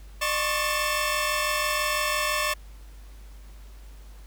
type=tone cluster; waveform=sawtooth; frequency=605 / 1077 / 1123 / 1769 / 2663 Hz; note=D#5 / C6 / C#6 / A6 / E7; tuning=-49 / +50 / +22 / +9 / +17 cents; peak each=-27 dBFS; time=0.21-2.54 s; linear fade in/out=10 ms; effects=added 50 Hz sine -42 dBFS peak until 4.26 s + pink hiss -56 dBFS RMS until 4.26 s